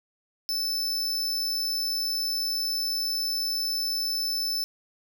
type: tone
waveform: 45% pulse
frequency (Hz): 5274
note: E8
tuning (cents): 0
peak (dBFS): -26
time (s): 0.49-4.64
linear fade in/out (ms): 0
effects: none